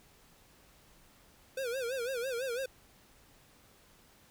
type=tone with vibrato; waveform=square; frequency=501 Hz; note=B4; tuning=25 cents sharp; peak=-34 dBFS; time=1.57-2.66 s; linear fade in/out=5 ms; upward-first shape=sine; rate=6 Hz; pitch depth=140 cents each way; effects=pink hiss -62 dBFS RMS until 4.3 s